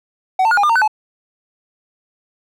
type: tone with pitch steps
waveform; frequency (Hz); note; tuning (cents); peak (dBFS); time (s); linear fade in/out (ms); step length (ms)
triangle; 752 / 892 / 1436 / 814 / 1203 / 916 / 1508 / 861; F#5 / A5 / F6 / G#5 / D6 / A#5 / F#6 / A5; +28 / +23 / +48 / -35 / +41 / -31 / +32 / -38; -9; 0.39-0.878; 5; 61
effects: none